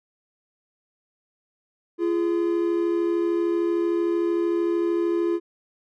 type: tone pair together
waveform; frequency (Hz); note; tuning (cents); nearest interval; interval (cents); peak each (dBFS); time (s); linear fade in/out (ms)
triangle; 342.1 / 415.3; F4 / G#4; -36 / 0; minor third; 336; -19 / -26; 1.98-5.4; 50
effects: none